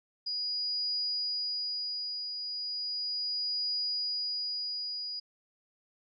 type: tone with tremolo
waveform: sine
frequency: 4900 Hz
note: D#8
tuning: 27 cents flat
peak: -29 dBFS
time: 0.26-5.2 s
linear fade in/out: 10 ms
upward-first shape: triangle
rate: 0.36 Hz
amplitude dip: 50%
effects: none